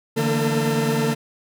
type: tone cluster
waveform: 40% pulse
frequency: 147 / 166.2 / 228 / 237.6 / 448 Hz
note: D3 / E3 / A#3 / A#3 / A4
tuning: +2 / +15 / -38 / +33 / +31 cents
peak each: -23 / -29 / -23 / -30 / -23 dBFS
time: 0.16-1.15 s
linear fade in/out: 20 ms
effects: none